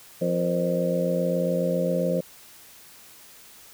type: harmonic tone with a mistuned harmonic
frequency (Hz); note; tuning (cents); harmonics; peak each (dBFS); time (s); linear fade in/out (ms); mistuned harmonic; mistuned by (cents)
87.31; F2; 0; 2 / 3 / 4 / 5 / 6 / 7; -26 / -34 / -34 / -32 / -25 / -31; 0.21-2.21; 10; 5; +110
effects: white hiss -49 dBFS RMS until 3.73 s